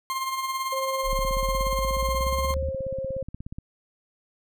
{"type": "tone with tremolo", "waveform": "40% pulse", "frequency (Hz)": 1058, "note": "C6", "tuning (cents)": 19, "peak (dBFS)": -24, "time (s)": [0.1, 2.54], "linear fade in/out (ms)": 0, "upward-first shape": "sine", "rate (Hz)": 18, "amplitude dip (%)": 50}
{"type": "tone", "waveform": "sine", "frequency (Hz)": 534, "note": "C5", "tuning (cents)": 35, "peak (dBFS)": -28, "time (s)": [0.72, 3.23], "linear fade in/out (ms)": 10}
{"type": "exponential sweep", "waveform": "sine", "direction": "up", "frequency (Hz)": [32.95, 79], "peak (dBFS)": -26, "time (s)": [1.03, 2.72], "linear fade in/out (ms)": 50}
{"type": "click train", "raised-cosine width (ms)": 5, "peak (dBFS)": -24, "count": 42, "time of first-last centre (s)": [1.13, 3.585], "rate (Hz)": 16.7}
{"effects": []}